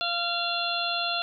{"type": "harmonic tone", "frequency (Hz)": 690, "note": "F5", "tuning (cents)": -21, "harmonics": [1, 2, 4, 5, 6], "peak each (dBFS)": [-32, -32, -32, -32, -32], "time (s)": [0.01, 1.22], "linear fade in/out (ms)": 0, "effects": []}